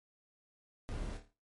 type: noise with echo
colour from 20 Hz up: brown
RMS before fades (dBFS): -41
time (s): 0.89-1.17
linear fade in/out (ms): 0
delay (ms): 27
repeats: 6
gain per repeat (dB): -6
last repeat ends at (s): 1.332
effects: noise-tail reverb RT60 0.3 s tail -18 dB re dry + MP3 48 kbps